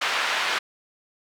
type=band-pass noise; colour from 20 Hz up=pink; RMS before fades=-25 dBFS; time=0.01-0.59 s; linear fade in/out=10 ms; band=1100 to 3300 Hz; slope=12 dB/octave; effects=none